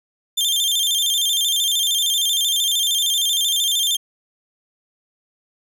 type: tone with vibrato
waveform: sawtooth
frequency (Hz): 3368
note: G#7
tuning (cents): +24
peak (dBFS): -14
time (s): 0.37-3.97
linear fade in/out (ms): 10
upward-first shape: square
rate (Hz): 13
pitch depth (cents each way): 90
effects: none